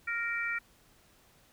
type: harmonic tone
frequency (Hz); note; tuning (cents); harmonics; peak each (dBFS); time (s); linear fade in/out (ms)
466.2; A#4; 0; 3 / 4 / 5; -35 / -35 / -35; 0.07-0.59; 10
effects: pink hiss -63 dBFS RMS until 1.52 s